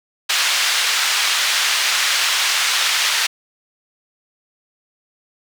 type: band-pass noise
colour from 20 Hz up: white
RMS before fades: -18 dBFS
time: 0.29-3.27 s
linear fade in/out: 10 ms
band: 1300 to 4500 Hz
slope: 12 dB/octave
effects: none